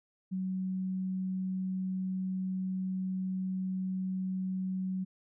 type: tone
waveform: sine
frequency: 187.3 Hz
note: F#3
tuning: 21 cents sharp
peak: -31 dBFS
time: 0.31-5.05 s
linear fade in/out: 20 ms
effects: none